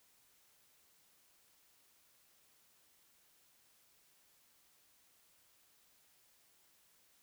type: silence
effects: white hiss -70 dBFS RMS until 7.22 s